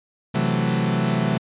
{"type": "chord", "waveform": "40% pulse", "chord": "F# half-diminished seventh", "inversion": "second", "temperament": "equal", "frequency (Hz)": [130.81, 164.81, 185, 220], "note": ["C3", "E3", "F#3", "A3"], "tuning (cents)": [0, 0, 0, 0], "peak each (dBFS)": -24, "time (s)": [0.34, 1.38], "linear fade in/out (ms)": 10, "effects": ["resampled to 8000 Hz"]}